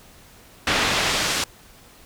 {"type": "noise with band-pass filter sweep", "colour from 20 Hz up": "brown", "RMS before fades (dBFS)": -22, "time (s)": [0.67, 1.44], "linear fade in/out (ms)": 2, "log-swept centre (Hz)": [2900, 6100], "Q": 0.7, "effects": ["pink hiss -49 dBFS RMS until 2.05 s"]}